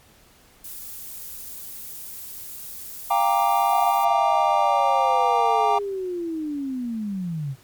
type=noise; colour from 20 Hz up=violet; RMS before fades=-36 dBFS; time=0.64-4.05 s; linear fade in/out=5 ms
type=chord; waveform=triangle; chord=G minor seventh; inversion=third; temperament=equal with one note detuned; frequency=698.5 / 794.9 / 932.3 / 1174.7 Hz; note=F5 / G5 / Bb5 / D6; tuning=0 / +24 / 0 / 0 cents; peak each=-22 / -19 / -21 / -23 dBFS; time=3.1-5.79 s; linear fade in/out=10 ms
type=linear sweep; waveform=sine; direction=down; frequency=745 to 128.6 Hz; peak=-25 dBFS; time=3.68-7.56 s; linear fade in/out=50 ms
effects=pink hiss -54 dBFS RMS until 7.63 s + MP3 96 kbps